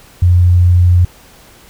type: tone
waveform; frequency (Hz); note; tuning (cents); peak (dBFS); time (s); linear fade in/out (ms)
sine; 88.7; F2; +27; -5; 0.22-1.05; 5
effects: pink hiss -42 dBFS RMS until 1.69 s